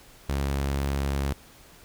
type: tone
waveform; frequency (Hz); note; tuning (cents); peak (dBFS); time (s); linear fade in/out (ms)
sawtooth; 69.3; C#2; 0; -21; 0.29-1.33; 0
effects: pink hiss -52 dBFS RMS until 1.84 s